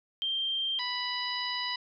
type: tone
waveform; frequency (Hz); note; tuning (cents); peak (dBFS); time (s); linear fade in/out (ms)
sine; 3165; G7; +16; -28; 0.22-0.79; 0
type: harmonic tone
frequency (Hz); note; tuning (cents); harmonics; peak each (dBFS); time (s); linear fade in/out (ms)
987.8; B5; 0; 1 / 2 / 3 / 4 / 5; -37 / -37 / -37 / -37 / -37; 0.79-1.76; 5
effects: none